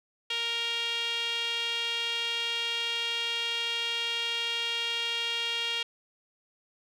sawtooth tone with band-pass filter, 466.2 Hz, A#4, in tune, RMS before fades -31 dBFS, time 0.3-5.83 s, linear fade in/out 5 ms, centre 3100 Hz, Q 4.8, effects none

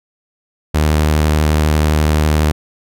sawtooth tone with vibrato, 76.5 Hz, D#2, 29 cents flat, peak -7 dBFS, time 0.74-2.52 s, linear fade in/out 10 ms, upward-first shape square, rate 12 Hz, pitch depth 13 cents each way, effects none

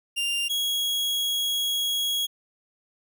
40% pulse tone pair in turn, 2794 / 3317 Hz, F7 / G#7, 0 / -3 cents, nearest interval minor third, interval 297 cents, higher second, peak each -23 dBFS, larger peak neither, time 0.16-0.49 / 0.49-2.27 s, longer second, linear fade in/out 20 ms, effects none

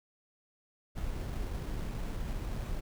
brown noise with sample-and-hold, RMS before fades -36 dBFS, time 0.95-2.81 s, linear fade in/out 20 ms, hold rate 4900 Hz, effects none

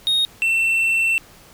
triangle tone pair in turn, 3729 / 2690 Hz, A#7 / E7, 0 / +34 cents, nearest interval tritone, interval 566 cents, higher first, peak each -14 dBFS, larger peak neither, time 0.07-0.25 / 0.42-1.18 s, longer second, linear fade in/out 0 ms, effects pink hiss -47 dBFS RMS until 1.53 s

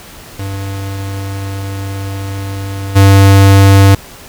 square tone with level steps, 98 Hz, G2, in tune, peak -19 / -3 dBFS, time 0.39-3.95 s, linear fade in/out 5 ms, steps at 2.95 s, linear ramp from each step 20 ms, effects pink hiss -34 dBFS RMS until 4.28 s

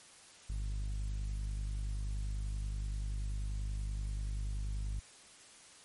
sawtooth tone with low-pass filter, 50.4 Hz, G1, 49 cents sharp, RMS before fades -37 dBFS, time 0.49-5 s, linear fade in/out 10 ms, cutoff 100 Hz, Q 0.6, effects white hiss -57 dBFS RMS until 5.84 s + MP3 48 kbps

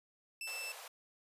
sawtooth tone, 2653 Hz, E7, 10 cents sharp, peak -37 dBFS, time 0.41-0.72 s, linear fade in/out 2 ms
pink high-pass noise, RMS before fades -50 dBFS, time 0.47-0.88 s, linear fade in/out 5 ms, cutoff 450 Hz, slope 96 dB/octave
effects resampled to 32000 Hz

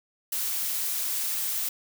blue noise, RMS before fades -29 dBFS, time 0.32-1.69 s, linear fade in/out 5 ms, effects none

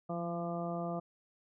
harmonic tone with a mistuned harmonic, 170.9 Hz, F3, 37 cents flat, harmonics 1 / 2 / 3 / 4 / 5 / 6 / 7, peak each -38 / -43 / -43 / -39 / -51 / -52 / -46 dBFS, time 0.09-1 s, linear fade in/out 10 ms, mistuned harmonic 1, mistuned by +19 cents, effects none

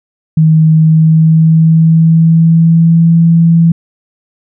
sine tone with pitch glide, 158.3 to 166.46 Hz, D#3 to E3, +30 to +17 cents, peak -3 dBFS, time 0.37-3.72 s, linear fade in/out 5 ms, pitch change +87 cents, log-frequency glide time 0.74-3.14 s, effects none

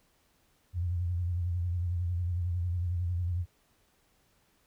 sine tone with vibrato, 87.8 Hz, F2, 10 cents sharp, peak -28 dBFS, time 0.73-3.46 s, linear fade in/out 50 ms, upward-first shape sine, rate 11 Hz, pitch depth 64 cents each way, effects pink hiss -69 dBFS RMS until 4.66 s

